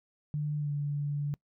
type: tone with pitch glide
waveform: sine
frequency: 148.9 to 144.91 Hz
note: D3 to D3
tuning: +24 to -23 cents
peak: -29 dBFS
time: 0.34-1.34 s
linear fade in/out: 0 ms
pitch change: -47 cents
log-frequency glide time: 0.58-0.71 s
effects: noise-tail reverb RT60 0.1 s tail -24 dB re dry